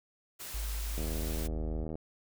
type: noise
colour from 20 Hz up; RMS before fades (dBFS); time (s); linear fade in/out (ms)
white; -43; 0.39-1.48; 20
type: tone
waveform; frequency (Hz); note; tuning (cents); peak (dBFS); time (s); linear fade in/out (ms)
sine; 52.3; G#1; +13; -33; 0.54-1.84; 5
type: click train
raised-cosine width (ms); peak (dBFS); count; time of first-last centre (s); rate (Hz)
2; -26; 78; 0.98-1.955; 79
effects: none